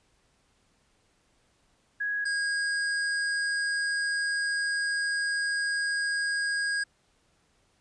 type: tone pair in turn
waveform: sine / square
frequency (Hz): 1661.2 / 1635.5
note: G#6 / G#6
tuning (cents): 0 / -27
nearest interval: unison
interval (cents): 27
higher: first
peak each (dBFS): -27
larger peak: neither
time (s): 2-2.25 / 2.25-6.84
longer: second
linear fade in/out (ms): 10
effects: pink hiss -68 dBFS RMS until 7.8 s + resampled to 22050 Hz